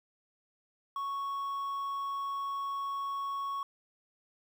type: tone with quantisation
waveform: triangle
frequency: 1108.7 Hz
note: C#6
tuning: in tune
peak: -31 dBFS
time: 0.96-3.63 s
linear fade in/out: 2 ms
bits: 10
effects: none